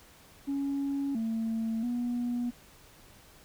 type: tone with pitch steps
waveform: sine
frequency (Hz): 278.5 / 224.9 / 242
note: C#4 / A3 / B3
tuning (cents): +8 / +38 / -35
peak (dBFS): -27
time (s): 0.47-2.51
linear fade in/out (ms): 20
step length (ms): 680
effects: tanh soft clip ceiling -26 dBFS + pink hiss -56 dBFS RMS until 3.44 s